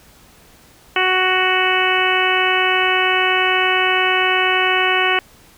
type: harmonic tone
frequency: 371.3 Hz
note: F#4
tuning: 6 cents sharp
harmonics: 1 / 2 / 3 / 4 / 5 / 6 / 7 / 8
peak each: -22 / -22 / -22 / -22 / -22 / -22 / -22 / -22 dBFS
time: 0.96-5.19 s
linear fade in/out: 2 ms
effects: pink hiss -48 dBFS RMS until 5.57 s